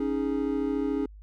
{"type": "chord", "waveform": "triangle", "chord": "C# suspended second", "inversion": "none", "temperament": "equal", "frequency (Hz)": [277.2, 311.1, 415.3], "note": ["C#4", "D#4", "G#4"], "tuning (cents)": [0, 0, 0], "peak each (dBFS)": [-26, -29, -29], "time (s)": [0, 1.06], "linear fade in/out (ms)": 5, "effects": ["added 51 Hz sine -44 dBFS peak until 1.22 s"]}